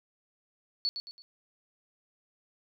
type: tone with echo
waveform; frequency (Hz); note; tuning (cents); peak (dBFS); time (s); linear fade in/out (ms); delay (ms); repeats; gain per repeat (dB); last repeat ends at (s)
sine; 4435; C#8; 0; -26; 0.85-0.89; 0; 110; 3; -8; 1.22
effects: none